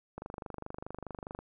click train, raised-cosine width 1 ms, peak -26 dBFS, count 31, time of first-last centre 0.18-1.39 s, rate 24.8 Hz, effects none

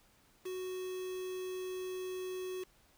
triangle tone with quantisation, 370 Hz, F#4, in tune, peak -36 dBFS, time 0.45-2.64 s, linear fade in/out 10 ms, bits 8, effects pink hiss -67 dBFS RMS until 2.97 s

